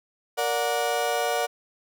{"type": "chord", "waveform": "35% pulse", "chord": "Bb augmented", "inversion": "none", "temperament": "just", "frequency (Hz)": [466.2, 582.7, 728.4], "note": ["Bb4", "D5", "F#5"], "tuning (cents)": [0, -14, -27], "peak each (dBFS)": [-27, -27, -25], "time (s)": [0.37, 1.47], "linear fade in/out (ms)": 20, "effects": []}